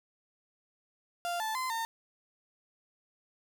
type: tone with pitch steps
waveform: 35% pulse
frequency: 696 / 877 / 1030 / 909 Hz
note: F5 / A5 / C6 / A#5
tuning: -6 / -6 / -28 / -44 cents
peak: -30 dBFS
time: 1.25-1.85 s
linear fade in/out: 0 ms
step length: 150 ms
effects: none